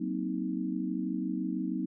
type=chord; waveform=sine; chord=C half-diminished seventh; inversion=second; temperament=just; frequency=188.37 / 235.5 / 261.6 / 314 Hz; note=Gb3 / Bb3 / C4 / Eb4; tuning=+31 / +18 / 0 / +16 cents; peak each=-35 / -37 / -35 / -35 dBFS; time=0-1.86 s; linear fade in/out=10 ms; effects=none